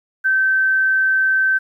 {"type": "tone", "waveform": "sine", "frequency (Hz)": 1546, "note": "G6", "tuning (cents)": -24, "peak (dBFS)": -13, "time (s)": [0.24, 1.59], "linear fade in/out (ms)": 20, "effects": ["9-bit"]}